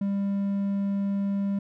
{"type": "tone", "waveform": "triangle", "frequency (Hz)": 198.8, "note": "G3", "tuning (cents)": 25, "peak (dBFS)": -22, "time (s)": [0.01, 1.59], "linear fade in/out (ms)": 5, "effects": []}